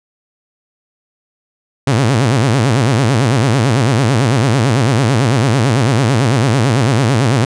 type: tone with vibrato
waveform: sawtooth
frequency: 123.47 Hz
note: B2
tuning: in tune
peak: -6 dBFS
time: 1.87-7.45 s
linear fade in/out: 5 ms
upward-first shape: sine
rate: 9 Hz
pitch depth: 250 cents each way
effects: resampled to 22050 Hz